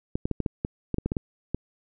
clicks, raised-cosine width 3 ms, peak -13 dBFS, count 12, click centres 0.155 / 0.255 / 0.313 / 0.403 / 0.462 / 0.649 / 0.943 / 0.984 / 1.06 / 1.119 / 1.168 / 1.546 s, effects none

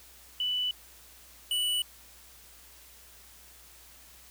sine / square tone pair in turn, 2979 / 2958 Hz, F#7 / F#7, +11 / -1 cents, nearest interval unison, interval 12 cents, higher first, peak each -27 dBFS, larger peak neither, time 0.4-0.71 / 1.51-1.82 s, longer neither, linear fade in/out 2 ms, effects added 60 Hz sine -60 dBFS peak until 4.3 s + white hiss -54 dBFS RMS until 4.3 s

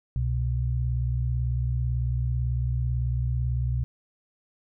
sine tone pair together, 65.41 / 123.47 Hz, C2 / B2, 0 / 0 cents, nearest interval major seventh, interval 1100 cents, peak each -26 dBFS, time 0.16-3.84 s, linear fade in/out 0 ms, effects none

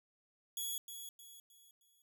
5% pulse tone with echo, 3362 Hz, G#7, 20 cents sharp, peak -30 dBFS, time 0.57-0.78 s, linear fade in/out 2 ms, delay 310 ms, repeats 4, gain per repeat -8 dB, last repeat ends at 2.02 s, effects none

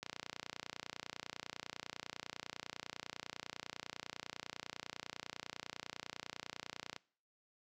click train, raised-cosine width 0.2 ms, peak -25 dBFS, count 209, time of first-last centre 0.03-6.963 s, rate 30 Hz, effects noise-tail reverb RT60 0.5 s tail -24 dB re dry + high-pass 100 Hz 12 dB/octave

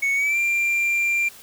triangle tone with pitch glide, 2217 to 2376 Hz, C#7 to D7, 0 to +20 cents, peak -17 dBFS, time 0.02-1.29 s, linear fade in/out 10 ms, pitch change +120 cents, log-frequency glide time 0.15-0.38 s, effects white hiss -45 dBFS RMS until 1.42 s

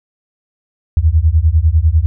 sine beating tone pair, 74.8 / 84.8 Hz, D2 / E2, +32 / +50 cents, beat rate 10 Hz, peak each -11 dBFS, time 0.97-2.06 s, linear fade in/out 0 ms, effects none

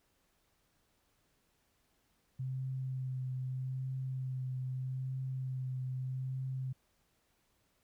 sine tone with vibrato, 130 Hz, C3, 11 cents flat, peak -35 dBFS, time 2.39-6.73 s, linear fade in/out 10 ms, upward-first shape triangle, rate 0.8 Hz, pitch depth 21 cents each way, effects pink hiss -75 dBFS RMS until 7.83 s

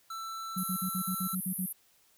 square tone, 1332 Hz, E6, 18 cents sharp, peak -38 dBFS, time 0.1-1.35 s, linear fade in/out 5 ms
sine tone bursts, 185 Hz, F#3, in tune, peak -31 dBFS, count 9, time 0.56-1.662 s, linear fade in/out 10 ms, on 78 ms, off 50 ms
white band-pass noise, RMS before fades -38 dBFS, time 0.57-1.73 s, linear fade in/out 10 ms, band 10000 to 13000 Hz, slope 96 dB/octave
effects white hiss -66 dBFS RMS until 2.17 s

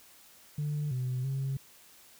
sine tone with pitch steps, 148.2 / 127.2 / 135.3 Hz, D3 / C3 / C#3, +16 / -48 / -42 cents, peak -28 dBFS, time 0.58-1.57 s, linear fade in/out 5 ms, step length 330 ms, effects tanh soft clip ceiling -27 dBFS + white hiss -57 dBFS RMS until 2.19 s

